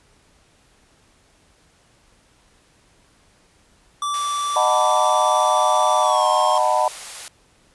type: tone with pitch glide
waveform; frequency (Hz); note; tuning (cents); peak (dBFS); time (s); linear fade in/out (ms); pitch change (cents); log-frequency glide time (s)
square; 1164 to 1073.6; D6 to C6; -16 to +44; -22; 4.02-6.58; 2; -140; 6.01-6.26
type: high-pass noise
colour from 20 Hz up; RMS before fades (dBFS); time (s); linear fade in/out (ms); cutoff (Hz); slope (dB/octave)
white; -34; 4.14-7.28; 0; 500; 24
type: chord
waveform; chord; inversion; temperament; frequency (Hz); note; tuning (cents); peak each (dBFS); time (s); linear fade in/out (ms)
sine; B dominant seventh; first; just; 617.4 / 740.8 / 889 / 987.8; D#5 / F#5 / A5 / B5; -14 / +2 / +18 / 0; -21; 4.56-6.88; 2
effects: pink hiss -57 dBFS RMS until 7.74 s + resampled to 24000 Hz